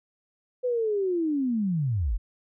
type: linear sweep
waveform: sine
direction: down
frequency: 508 to 37 Hz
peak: -23 dBFS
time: 0.63-2.18 s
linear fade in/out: 20 ms
effects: none